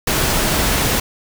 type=noise; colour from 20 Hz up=pink; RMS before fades=-17 dBFS; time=0.07-1 s; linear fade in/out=5 ms; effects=none